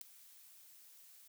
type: noise with ADSR envelope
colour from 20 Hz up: blue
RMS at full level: -40 dBFS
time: 0.01-1.28 s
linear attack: 4 ms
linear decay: 4 ms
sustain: -20 dB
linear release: 9 ms
effects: none